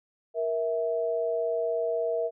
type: tone pair together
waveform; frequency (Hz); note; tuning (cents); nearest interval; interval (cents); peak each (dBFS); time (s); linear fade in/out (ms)
sine; 470 / 653.6; A#4 / E5; +14 / -15; tritone; 571; -28; 0.34-2.31; 50
effects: none